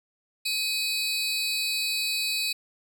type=tone cluster; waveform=40% pulse; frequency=2518 / 3974 / 4487 Hz; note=D#7 / B7 / C#8; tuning=+20 / +10 / +20 cents; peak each=-29 dBFS; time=0.45-2.53 s; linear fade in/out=10 ms; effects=none